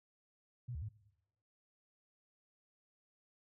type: tone with pitch steps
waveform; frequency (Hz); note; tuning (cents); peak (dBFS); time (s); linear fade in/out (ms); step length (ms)
sine; 122.3 / 74.4 / 106; B2 / D2 / G#2; -16 / +23 / +36; -40; 0.68-0.89; 10; 70
effects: noise-tail reverb RT60 0.9 s tail -20 dB re dry